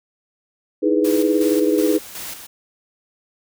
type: chord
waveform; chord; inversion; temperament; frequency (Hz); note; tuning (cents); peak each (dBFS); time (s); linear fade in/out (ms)
sine; E major seventh; third; equal; 311.1 / 329.6 / 415.3 / 493.9; D#4 / E4 / G#4 / B4; 0 / 0 / 0 / 0; -18 / -23 / -19 / -21; 0.82-1.99; 20
type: noise with tremolo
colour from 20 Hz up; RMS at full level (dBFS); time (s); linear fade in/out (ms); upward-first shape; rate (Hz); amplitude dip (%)
white; -31; 1.04-2.47; 10; square; 2.7; 55
effects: none